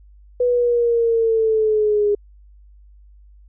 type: linear sweep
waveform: sine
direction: down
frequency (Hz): 493.9 to 409.6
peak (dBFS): -14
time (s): 0.4-2.15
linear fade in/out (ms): 5
effects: added 50 Hz sine -44 dBFS peak until 3.48 s